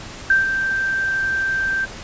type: tone with ADSR envelope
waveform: sine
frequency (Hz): 1567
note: G6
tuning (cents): -1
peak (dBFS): -10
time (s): 0.3-1.86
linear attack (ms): 3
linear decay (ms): 150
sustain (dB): -8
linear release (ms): 21
effects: pink hiss -35 dBFS RMS until 2.03 s + resampled to 16000 Hz